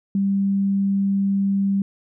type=tone; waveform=sine; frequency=197 Hz; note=G3; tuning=9 cents sharp; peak=-17 dBFS; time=0.15-1.82 s; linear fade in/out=2 ms; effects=none